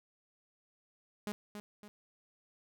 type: tone with echo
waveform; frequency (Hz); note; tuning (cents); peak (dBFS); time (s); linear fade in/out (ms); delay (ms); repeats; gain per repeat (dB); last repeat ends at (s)
sawtooth; 207.7; G#3; 0; -32; 1.27-1.32; 0; 280; 2; -7; 1.88
effects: none